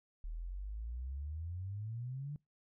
sine exponential sweep, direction up, 38.04 to 150 Hz, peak -39 dBFS, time 0.24-2.36 s, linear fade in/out 0 ms, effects noise-tail reverb RT60 0.2 s tail -25 dB re dry

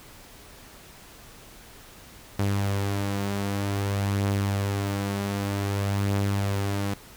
sawtooth beating tone pair, 99.8 / 100.33 Hz, G2 / G2, +32 / +41 cents, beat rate 0.53 Hz, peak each -21 / -29 dBFS, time 2.39-6.94 s, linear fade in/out 5 ms, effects pink hiss -48 dBFS RMS until 7.16 s

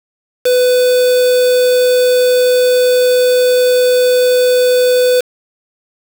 triangle tone with quantisation, 499.4 Hz, B4, 19 cents sharp, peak -6 dBFS, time 0.45-5.21 s, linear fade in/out 10 ms, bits 3, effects none

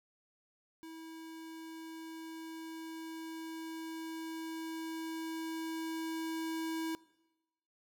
square tone with level ramp, 323.8 Hz, E4, 31 cents flat, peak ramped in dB -47 to -35 dBFS, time 0.83-6.95 s, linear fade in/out 0 ms, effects noise-tail reverb RT60 1.0 s tail -22 dB re dry

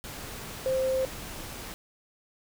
sine tone in noise, 524 Hz, C5, 2 cents sharp, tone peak -24 dBFS, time 0.66-1.05 s, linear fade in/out 0 ms, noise pink, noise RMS -40 dBFS, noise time 0.04-1.74 s, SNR +13 dB, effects none

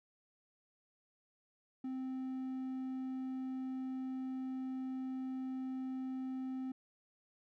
triangle tone, 260.5 Hz, C4, 7 cents flat, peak -36 dBFS, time 1.84-6.72 s, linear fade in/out 5 ms, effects none

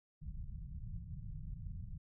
pink low-pass noise, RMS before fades -45 dBFS, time 0.21-1.98 s, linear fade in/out 10 ms, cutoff 170 Hz, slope 48 dB/octave, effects none

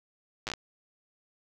slowing click train, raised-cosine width 0.2 ms, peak -16 dBFS, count 6, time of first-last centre 0.47-0.537 s, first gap 8 ms, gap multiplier 1.26, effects none

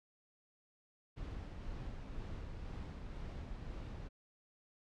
brown noise with tremolo, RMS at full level -44 dBFS, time 1.16-4.09 s, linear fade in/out 20 ms, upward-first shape sine, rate 2 Hz, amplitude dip 25%, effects low-pass 5000 Hz 12 dB/octave

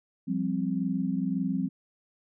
sine chord, F suspended second, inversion none, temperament just, 174.61 / 196.44 / 261.9 Hz, F3 / G3 / C4, 0 / +4 / +2 cents, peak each -31 / -30 / -30 dBFS, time 0.27-1.69 s, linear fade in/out 20 ms, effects none

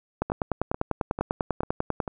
two click trains, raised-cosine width 1 ms, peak -17 / -10 dBFS, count 5 / 19, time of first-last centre 0.3-2.078 / 0.22-2.002 s, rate 2.25 / 10.1 Hz, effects none

